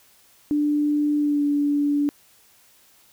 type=tone with pitch glide; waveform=sine; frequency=295.2 to 289.3 Hz; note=D4 to D4; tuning=+9 to -26 cents; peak=-18 dBFS; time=0.51-2.09 s; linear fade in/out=0 ms; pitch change=-35 cents; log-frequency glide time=1.18-1.43 s; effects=white hiss -56 dBFS RMS until 3.12 s